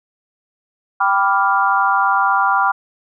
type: chord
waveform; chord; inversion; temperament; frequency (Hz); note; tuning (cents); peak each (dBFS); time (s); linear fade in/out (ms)
sine; G dominant seventh; none; equal; 784 / 987.8 / 1174.7 / 1396.9; G5 / B5 / D6 / F6; 0 / 0 / 0 / 0; -18; 1-2.72; 10
effects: none